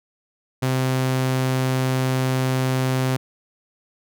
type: tone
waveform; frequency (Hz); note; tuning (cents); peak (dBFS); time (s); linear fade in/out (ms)
sawtooth; 130; C3; -11; -15; 0.62-3.17; 10
effects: none